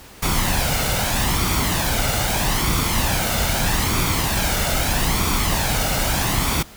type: noise with flanger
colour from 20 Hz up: pink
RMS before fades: -20 dBFS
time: 0.22-6.63 s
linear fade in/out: 10 ms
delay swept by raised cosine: 0.87 to 1.42 ms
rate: 0.79 Hz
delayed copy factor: +0.5
effects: pink hiss -43 dBFS RMS until 6.76 s